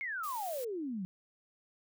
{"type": "exponential sweep", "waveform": "sine", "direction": "down", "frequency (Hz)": [2217, 176.7], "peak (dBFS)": -35, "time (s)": [0.01, 1.05], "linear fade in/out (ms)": 0}
{"type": "noise", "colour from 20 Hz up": "blue", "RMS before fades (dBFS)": -46, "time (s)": [0.23, 0.65], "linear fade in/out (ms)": 10}
{"effects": []}